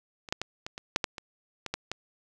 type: clicks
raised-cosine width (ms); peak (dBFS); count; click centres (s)
0.2; -25 / -10 / -14 / -19 / -21 / -6 / -9 / -21 / -17 / -13 / -15; 11; 0.288 / 0.325 / 0.416 / 0.665 / 0.779 / 0.961 / 1.042 / 1.182 / 1.663 / 1.74 / 1.916
effects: none